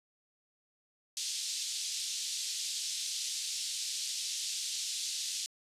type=band-pass noise; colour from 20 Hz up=pink; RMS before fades=-37 dBFS; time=1.17-5.46 s; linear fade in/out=0 ms; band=3600 to 8300 Hz; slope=24 dB/octave; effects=resampled to 32000 Hz